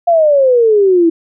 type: exponential sweep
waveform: sine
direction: down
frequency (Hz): 701 to 324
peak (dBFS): -6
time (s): 0.07-1.1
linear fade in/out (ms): 10
effects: none